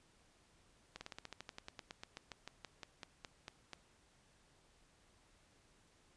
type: slowing click train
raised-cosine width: 0.2 ms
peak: -29 dBFS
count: 23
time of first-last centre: 0.96-3.733 s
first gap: 50 ms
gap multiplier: 1.08
effects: pink hiss -70 dBFS RMS until 6.16 s + resampled to 22050 Hz